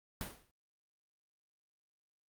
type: noise with exponential decay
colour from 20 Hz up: pink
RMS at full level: -38 dBFS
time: 0.21-0.51 s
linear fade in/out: 1 ms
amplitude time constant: 64 ms
effects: Opus 48 kbps